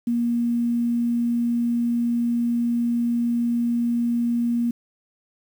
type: tone with quantisation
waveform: sine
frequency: 236.7 Hz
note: A#3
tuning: 27 cents sharp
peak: -19 dBFS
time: 0.07-4.71 s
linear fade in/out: 5 ms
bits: 8
effects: none